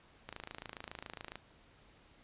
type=click train; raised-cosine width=0.3 ms; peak=-27 dBFS; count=30; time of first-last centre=0.29-1.356 s; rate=27.2 Hz; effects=pink hiss -63 dBFS RMS until 2.23 s + resampled to 8000 Hz